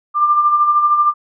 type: tone with tremolo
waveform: sine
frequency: 1191 Hz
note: D6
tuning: 24 cents sharp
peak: -8 dBFS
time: 0.14-1.14 s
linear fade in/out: 50 ms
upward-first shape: sine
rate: 13 Hz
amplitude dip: 50%
effects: none